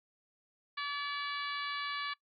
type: harmonic tone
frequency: 574 Hz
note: D5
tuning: 40 cents flat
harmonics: 2 / 3 / 4 / 5 / 6 / 7 / 8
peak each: -38 / -40 / -43 / -47 / -46 / -46 / -50 dBFS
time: 0.77-2.14 s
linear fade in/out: 10 ms
effects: noise-tail reverb RT60 0.1 s tail -22 dB re dry + AAC 64 kbps